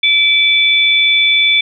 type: tone pair together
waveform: sine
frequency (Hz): 2319 / 3477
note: D7 / A7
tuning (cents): -22 / -21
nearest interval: perfect fifth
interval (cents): 701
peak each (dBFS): -11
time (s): 0.03-1.61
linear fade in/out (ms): 5
effects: none